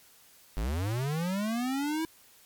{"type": "linear sweep", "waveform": "square", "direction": "up", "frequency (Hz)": [46.25, 327.4], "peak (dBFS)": -29, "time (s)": [0.57, 2.05], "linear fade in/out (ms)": 0, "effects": ["white hiss -58 dBFS RMS until 2.45 s", "MP3 96 kbps"]}